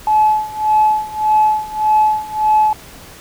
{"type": "tone with tremolo", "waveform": "sine", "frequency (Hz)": 858, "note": "A5", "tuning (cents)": -44, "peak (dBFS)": -7, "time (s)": [0.07, 2.73], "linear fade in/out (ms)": 2, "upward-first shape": "sine", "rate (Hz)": 1.7, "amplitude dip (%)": 90, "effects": ["tanh soft clip ceiling -4 dBFS", "pink hiss -38 dBFS RMS until 3.2 s"]}